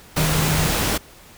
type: tone in noise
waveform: sine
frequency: 155.56 Hz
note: D#3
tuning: in tune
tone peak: -20 dBFS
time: 0.17-0.67 s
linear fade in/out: 10 ms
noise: pink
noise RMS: -21 dBFS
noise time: 0.16-0.98 s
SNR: -2 dB
effects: pink hiss -46 dBFS RMS until 1.37 s